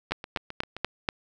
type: two click trains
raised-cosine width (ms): 0.3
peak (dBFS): -21 / -9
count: 6 / 5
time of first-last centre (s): 0.11-0.766 / 0.12-1.089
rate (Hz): 7.62 / 4.13
effects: none